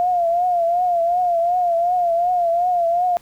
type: tone with vibrato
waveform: sine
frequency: 698.5 Hz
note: F5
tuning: in tune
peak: -15 dBFS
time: 0-3.17 s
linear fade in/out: 0 ms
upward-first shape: triangle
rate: 2.7 Hz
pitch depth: 84 cents each way
effects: pink hiss -51 dBFS RMS until 3.21 s